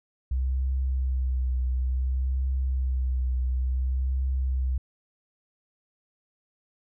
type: tone with vibrato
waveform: sine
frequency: 64.3 Hz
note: C2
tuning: 30 cents flat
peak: -23 dBFS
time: 0.31-4.78 s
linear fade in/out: 5 ms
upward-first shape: triangle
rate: 0.57 Hz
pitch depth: 38 cents each way
effects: none